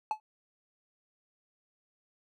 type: tone with exponential decay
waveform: triangle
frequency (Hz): 862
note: A5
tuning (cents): -36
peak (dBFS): -22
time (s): 0.11-0.2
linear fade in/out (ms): 1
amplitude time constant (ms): 18
effects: none